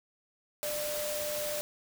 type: tone in noise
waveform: sine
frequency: 596 Hz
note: D5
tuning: 25 cents sharp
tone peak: -34 dBFS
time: 0.63-1.61 s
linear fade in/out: 0 ms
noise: white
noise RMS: -37 dBFS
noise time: 0.63-1.61 s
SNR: 0 dB
effects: none